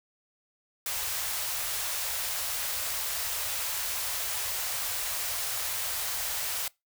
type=band-stop noise; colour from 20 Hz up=white; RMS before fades=-32 dBFS; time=0.86-6.68 s; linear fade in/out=2 ms; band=110 to 510 Hz; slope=24 dB/octave; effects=noise-tail reverb RT60 0.2 s tail -23 dB re dry